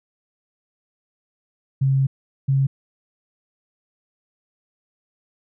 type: tone pair in turn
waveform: sine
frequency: 135 / 135.94 Hz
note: C#3 / C#3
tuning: -45 / -33 cents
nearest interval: unison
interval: 12 cents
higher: second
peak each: -15 dBFS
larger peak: neither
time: 1.81-2.07 / 2.48-2.67 s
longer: first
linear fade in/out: 10 ms
effects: none